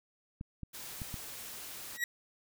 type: clicks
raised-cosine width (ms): 5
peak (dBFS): -28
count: 4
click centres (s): 0.411 / 0.633 / 1.018 / 1.142
type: noise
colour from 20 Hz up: white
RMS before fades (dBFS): -45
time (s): 0.73-1.98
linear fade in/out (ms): 20
type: tone with exponential growth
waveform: 40% pulse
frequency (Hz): 1917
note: A#6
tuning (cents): +48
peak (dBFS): -26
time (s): 1.92-2.04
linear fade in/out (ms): 2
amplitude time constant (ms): 26
effects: none